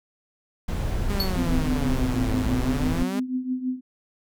brown noise, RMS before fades -26 dBFS, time 0.68-3.03 s, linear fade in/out 5 ms
sawtooth exponential two-way sweep, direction down then up, 206.7 to 104.3 to 206.7 Hz, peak -24 dBFS, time 1.09-3.2 s, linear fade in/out 10 ms, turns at 2.41 s
square tone with exponential decay, 4414 Hz, C#8, 8 cents flat, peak -21 dBFS, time 1.2-1.36 s, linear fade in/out 1 ms, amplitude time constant 33 ms
sine tone with tremolo, 255.2 Hz, C4, 43 cents flat, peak -21 dBFS, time 1.35-3.81 s, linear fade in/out 50 ms, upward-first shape triangle, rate 6.1 Hz, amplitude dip 80%
effects none

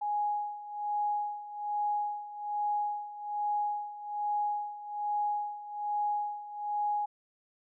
sine tone with tremolo, 830.6 Hz, G#5, in tune, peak -27 dBFS, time 0.01-7.06 s, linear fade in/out 10 ms, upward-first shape sine, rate 1.2 Hz, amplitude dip 80%, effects none

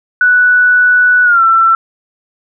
sine tone with pitch glide, 1480 to 1341.6 Hz, F#6 to E6, 0 to +30 cents, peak -5 dBFS, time 0.21-1.75 s, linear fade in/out 2 ms, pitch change -170 cents, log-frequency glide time 1.24-1.42 s, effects none

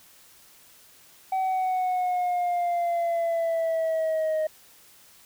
sine exponential sweep, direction down, 762 to 622.3 Hz, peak -20 dBFS, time 1.32-4.47 s, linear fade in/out 5 ms, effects tanh soft clip ceiling -22 dBFS + white hiss -54 dBFS RMS until 5.25 s

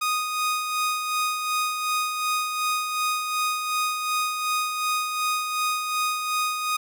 sawtooth tone with tremolo, 1242 Hz, D#6, 3 cents flat, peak -18 dBFS, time 0.01-6.77 s, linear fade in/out 10 ms, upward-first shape sine, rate 2.7 Hz, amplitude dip 45%, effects none

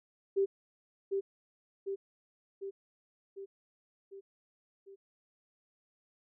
sine tone with echo, 392.1 Hz, G4, in tune, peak -25 dBFS, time 0.36-0.46 s, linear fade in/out 20 ms, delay 750 ms, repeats 6, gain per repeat -4 dB, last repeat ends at 4.96 s, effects none

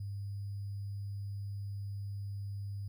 sine tone with sample-and-hold, 99.9 Hz, G2, 33 cents sharp, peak -37 dBFS, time 0-2.88 s, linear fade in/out 5 ms, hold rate 4900 Hz, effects none

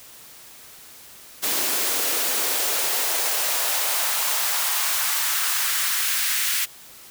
white noise with high-pass filter sweep, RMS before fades -23 dBFS, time 1.42-6.66 s, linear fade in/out 20 ms, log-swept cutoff 280 to 1900 Hz, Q 1.5, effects white hiss -45 dBFS RMS until 7.1 s

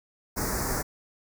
pink band-stop noise, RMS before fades -29 dBFS, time 0.36-0.83 s, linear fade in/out 20 ms, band 2000 to 4900 Hz, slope 48 dB/octave, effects none

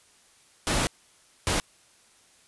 pink noise bursts at uneven times, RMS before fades -25 dBFS, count 2, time 0.67-0.87 / 1.47-1.6 s, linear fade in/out 0 ms, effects white hiss -59 dBFS RMS until 2.47 s + resampled to 24000 Hz

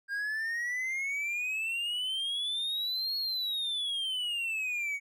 triangle exponential two-way sweep, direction up then down, 1600 to 4339 to 2222 Hz, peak -29 dBFS, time 0.08-5 s, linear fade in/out 50 ms, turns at 3.17 s, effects none

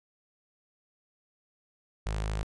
sawtooth tone with notch filter, 52.7 Hz, G#1, 26 cents sharp, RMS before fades -32 dBFS, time 2.06-2.43 s, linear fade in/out 0 ms, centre 270 Hz, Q 1.2, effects resampled to 22050 Hz

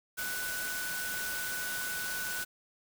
sine tone in noise, 1488 Hz, F#6, 9 cents sharp, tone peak -36 dBFS, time 0.17-2.45 s, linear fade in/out 20 ms, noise white, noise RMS -38 dBFS, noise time 0.17-2.45 s, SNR -1 dB, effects none

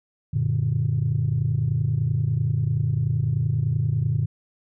sine chord, Gb augmented, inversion none, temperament equal with one note detuned, 93.52 / 116.54 / 146.83 Hz, Gb2 / Bb2 / D3, +19 / 0 / 0 cents, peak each -27 / -22 / -23 dBFS, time 0.33-4.26 s, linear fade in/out 10 ms, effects tanh soft clip ceiling -13 dBFS

